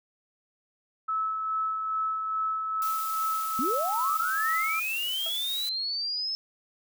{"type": "tone with tremolo", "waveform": "sine", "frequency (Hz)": 1301, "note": "E6", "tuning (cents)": -23, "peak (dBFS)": -25, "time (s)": [1.08, 4.8], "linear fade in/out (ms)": 10, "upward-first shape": "sine", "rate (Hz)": 2.4, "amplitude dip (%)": 35}
{"type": "noise", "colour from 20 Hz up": "blue", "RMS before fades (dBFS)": -38, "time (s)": [2.82, 5.69], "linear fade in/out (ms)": 0}
{"type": "linear sweep", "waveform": "sine", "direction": "up", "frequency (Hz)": [220, 5260], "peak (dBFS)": -28, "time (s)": [3.59, 6.35], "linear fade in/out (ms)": 0}
{"type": "tone with exponential decay", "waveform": "35% pulse", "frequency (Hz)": 659.3, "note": "E5", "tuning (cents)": 0, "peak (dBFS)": -34, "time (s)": [5.26, 5.36], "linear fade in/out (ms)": 2, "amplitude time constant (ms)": 20}
{"effects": []}